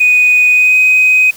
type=tone with pitch glide; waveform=sine; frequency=2486 to 2512 Hz; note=D#7 to D#7; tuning=-2 to +16 cents; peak=-4 dBFS; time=0-1.31 s; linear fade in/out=10 ms; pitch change=+18 cents; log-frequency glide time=0.5-0.78 s; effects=tanh soft clip ceiling -2 dBFS + white hiss -36 dBFS RMS until 1.36 s